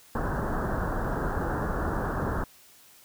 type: low-pass noise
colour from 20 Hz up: pink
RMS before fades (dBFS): -29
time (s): 0.15-2.44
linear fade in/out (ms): 2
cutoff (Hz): 1700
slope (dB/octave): 96
effects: white hiss -55 dBFS RMS until 3.04 s